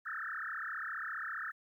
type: tone with frequency modulation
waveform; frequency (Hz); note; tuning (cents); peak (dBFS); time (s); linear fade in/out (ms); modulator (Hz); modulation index
sine; 1558; G6; -11; -37; 0.05-1.52; 20; 34.9; 8
effects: 12-bit